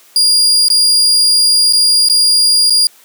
35% pulse tone with dropouts, 4829 Hz, D8, 47 cents sharp, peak -6 dBFS, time 0.16-2.87 s, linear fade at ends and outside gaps 1 ms, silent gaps 0.684-0.701 / 1.726-1.733 / 2.086-2.098 / 2.698-2.705 s, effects white hiss -45 dBFS RMS until 3.04 s + high-pass 300 Hz 12 dB/octave

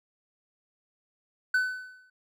triangle tone with exponential decay, 1507 Hz, F#6, 31 cents sharp, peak -18 dBFS, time 1.54-2.1 s, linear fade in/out 5 ms, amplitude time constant 120 ms, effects none

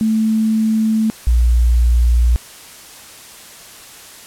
sine tone pair in turn, 220 / 59.56 Hz, A3 / A#1, 0 / +38 cents, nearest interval octave + major seventh, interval 2262 cents, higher first, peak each -12 / -9 dBFS, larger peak second, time 0.01-1.1 / 1.27-2.36 s, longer neither, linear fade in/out 0 ms, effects white hiss -38 dBFS RMS until 4.26 s + low-pass 12000 Hz 12 dB/octave

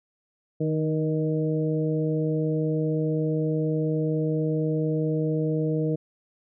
harmonic tone with a mistuned harmonic, 155.56 Hz, D#3, in tune, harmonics 1 / 2 / 3 / 4, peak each -25 / -28 / -28 / -36 dBFS, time 0.6-5.96 s, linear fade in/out 10 ms, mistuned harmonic 3, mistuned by +20 cents, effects none

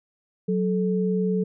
sine tone pair together, 185 / 434.8 Hz, F#3 / A4, 0 / -21 cents, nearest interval octave + minor third, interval 1479 cents, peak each -22 / -25 dBFS, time 0.48-1.44 s, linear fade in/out 10 ms, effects none

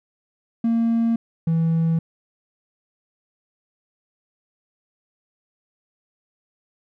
triangle tone pair in turn, 230 / 163.96 Hz, A#3 / E3, -23 / -9 cents, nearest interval tritone, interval 586 cents, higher first, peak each -14 dBFS, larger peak neither, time 0.64-1.16 / 1.47-1.99 s, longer neither, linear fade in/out 5 ms, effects tanh soft clip ceiling -11 dBFS

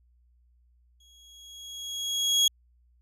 30% pulse tone with exponential growth, 3314 Hz, G#7, 4 cents flat, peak -15 dBFS, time 1-2.48 s, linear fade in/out 5 ms, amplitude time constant 320 ms, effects added 60 Hz sine -60 dBFS peak until 3.01 s + resampled to 32000 Hz

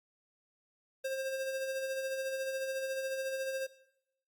square tone with tremolo, 532 Hz, C5, 29 cents sharp, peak -33 dBFS, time 1.04-3.67 s, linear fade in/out 10 ms, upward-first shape sine, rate 14 Hz, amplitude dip 40%, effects noise-tail reverb RT60 0.8 s tail -18 dB re dry + Opus 48 kbps

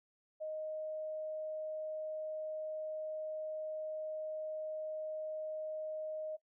sine tone, 622.3 Hz, D#5, in tune, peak -38 dBFS, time 0.4-6.37 s, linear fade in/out 20 ms, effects noise-tail reverb RT60 0.1 s tail -17 dB re dry

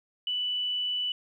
sine tone, 2973 Hz, F#7, 8 cents sharp, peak -27 dBFS, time 0.27-1.12 s, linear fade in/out 2 ms, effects 11-bit

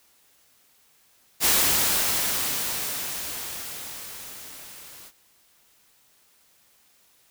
white noise with level ramp, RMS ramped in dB -19 to -46 dBFS, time 1.4-5.12 s, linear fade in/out 50 ms, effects white hiss -61 dBFS RMS until 7.3 s

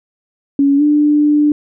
sine tone with pitch glide, 280 to 296.5 Hz, C#4 to D4, +18 to +17 cents, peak -8 dBFS, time 0.59-1.52 s, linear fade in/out 2 ms, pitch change +99 cents, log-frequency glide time 0.77-0.82 s, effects none

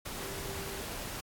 sine tone in noise, 392 Hz, G4, in tune, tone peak -44 dBFS, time 0.19-0.83 s, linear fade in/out 10 ms, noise pink, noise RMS -40 dBFS, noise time 0.05-1.21 s, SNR -7 dB, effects AAC 64 kbps

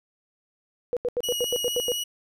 sine tone bursts, 488.3 Hz, B4, 20 cents flat, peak -22 dBFS, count 9, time 0.93-1.919 s, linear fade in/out 0 ms, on 37 ms, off 82 ms
sawtooth tone with vibrato, 2905 Hz, F#7, 32 cents flat, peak -24 dBFS, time 1.23-2.04 s, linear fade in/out 10 ms, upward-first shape sine, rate 4.2 Hz, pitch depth 9 cents each way
effects none

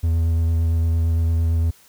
triangle tone with vibrato, 82.41 Hz, E2, in tune, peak -14 dBFS, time 0.03-1.71 s, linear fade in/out 10 ms, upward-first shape sine, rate 8.8 Hz, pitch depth 15 cents each way, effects white hiss -52 dBFS RMS until 1.88 s

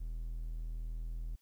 triangle tone, 40.58 Hz, E1, 26 cents flat, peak -35 dBFS, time 0-1.36 s, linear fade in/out 10 ms, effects white hiss -75 dBFS RMS until 1.41 s

